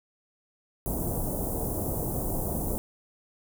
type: band-stop noise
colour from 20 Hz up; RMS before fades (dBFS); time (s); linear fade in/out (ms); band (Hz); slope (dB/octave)
pink; -30; 0.86-2.78; 0; 740 to 10000; 24
effects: none